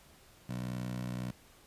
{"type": "tone with high-pass filter", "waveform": "15% pulse", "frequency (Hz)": 61.74, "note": "B1", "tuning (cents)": 0, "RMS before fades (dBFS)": -38, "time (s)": [0.49, 1.31], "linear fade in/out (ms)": 5, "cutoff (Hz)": 140, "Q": 2.3, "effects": ["pink hiss -60 dBFS RMS until 1.66 s", "resampled to 32000 Hz"]}